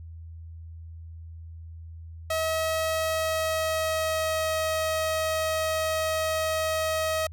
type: tone with pitch glide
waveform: sawtooth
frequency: 640 to 634.5 Hz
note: D#5 to D#5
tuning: +49 to +34 cents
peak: -21 dBFS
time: 2.3-7.27 s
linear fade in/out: 5 ms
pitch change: -15 cents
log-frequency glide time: 2.92-4.56 s
effects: added 82 Hz sine -39 dBFS peak until 7.32 s